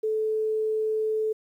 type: tone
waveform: sine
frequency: 435.2 Hz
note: A4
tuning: 19 cents flat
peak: -23 dBFS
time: 0.03-1.33 s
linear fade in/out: 10 ms
effects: 10-bit